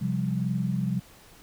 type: chord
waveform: sine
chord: C suspended fourth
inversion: none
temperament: just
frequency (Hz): 130.81 / 174.42 / 196.22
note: C3 / F3 / G3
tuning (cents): 0 / -2 / +2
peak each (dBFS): -29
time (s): 0.01-1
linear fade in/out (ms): 10
effects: pink hiss -53 dBFS RMS until 1.42 s